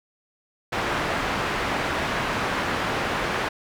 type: low-pass noise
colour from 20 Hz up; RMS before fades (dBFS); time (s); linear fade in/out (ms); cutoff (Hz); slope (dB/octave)
white; -26; 0.72-3.49; 10; 1700; 12
effects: none